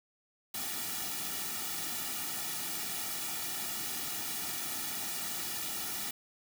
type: noise with comb filter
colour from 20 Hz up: white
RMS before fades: -37 dBFS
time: 0.54-6.11 s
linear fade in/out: 5 ms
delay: 1.9 ms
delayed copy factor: -0.85
effects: none